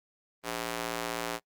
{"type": "tone with high-pass filter", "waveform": "square", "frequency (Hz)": 58, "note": "A#1", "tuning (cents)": -8, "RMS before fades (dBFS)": -35, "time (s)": [0.43, 1.4], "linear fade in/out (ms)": 50, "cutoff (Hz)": 430, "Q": 0.57, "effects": ["noise-tail reverb RT60 0.1 s tail -23 dB re dry", "Opus 32 kbps"]}